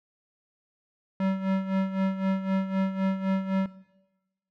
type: tone with tremolo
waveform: square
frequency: 191.4 Hz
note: G3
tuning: 41 cents flat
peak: -23 dBFS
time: 1.2-3.66 s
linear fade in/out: 2 ms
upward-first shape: sine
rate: 3.9 Hz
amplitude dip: 75%
effects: noise-tail reverb RT60 1.0 s tail -17 dB re dry + low-pass 2000 Hz 12 dB/octave